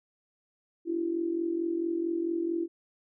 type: tone with amplitude modulation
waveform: sine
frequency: 336.2 Hz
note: E4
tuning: 34 cents sharp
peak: -24 dBFS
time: 0.85-2.68 s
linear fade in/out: 50 ms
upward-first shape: sine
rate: 44.5 Hz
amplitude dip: 70%
effects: none